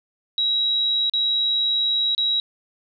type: tone with dropouts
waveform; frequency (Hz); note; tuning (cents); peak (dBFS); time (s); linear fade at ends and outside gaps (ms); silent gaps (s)
sine; 3860; B7; -40; -18; 0.38-2.4; 1; 1.097-1.136 / 2.149-2.179
effects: none